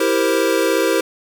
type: chord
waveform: square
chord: C dominant seventh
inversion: first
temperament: equal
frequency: 329.6 / 392 / 466.2 / 523.3 Hz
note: E4 / G4 / Bb4 / C5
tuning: 0 / 0 / 0 / 0 cents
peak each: -21 dBFS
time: 0-1.01 s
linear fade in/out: 5 ms
effects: none